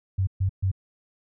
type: tone bursts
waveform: sine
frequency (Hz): 95.3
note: G2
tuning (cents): -48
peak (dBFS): -20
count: 3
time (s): 0.18-0.716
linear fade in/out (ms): 10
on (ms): 92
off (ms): 130
effects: none